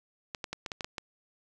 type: clicks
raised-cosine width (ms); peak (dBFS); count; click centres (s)
0.2; -18; 8; 0.348 / 0.442 / 0.53 / 0.662 / 0.718 / 0.808 / 0.845 / 0.982
effects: none